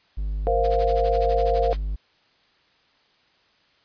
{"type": "tone", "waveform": "triangle", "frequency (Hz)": 50.8, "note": "G#1", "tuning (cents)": -38, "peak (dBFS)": -22, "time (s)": [0.17, 1.96], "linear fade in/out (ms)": 10}
{"type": "chord", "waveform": "sine", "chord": "Bb suspended second", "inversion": "none", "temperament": "equal", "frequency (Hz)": [466.2, 523.3, 698.5], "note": ["Bb4", "C5", "F5"], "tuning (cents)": [0, 0, 0], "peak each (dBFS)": [-23, -24, -23], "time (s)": [0.47, 1.73], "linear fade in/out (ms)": 0}
{"type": "noise with tremolo", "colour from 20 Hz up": "white", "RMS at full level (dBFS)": -35, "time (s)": [0.63, 1.79], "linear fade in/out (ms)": 20, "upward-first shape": "sine", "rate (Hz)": 12, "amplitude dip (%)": 95}
{"effects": ["white hiss -61 dBFS RMS until 3.84 s", "resampled to 11025 Hz"]}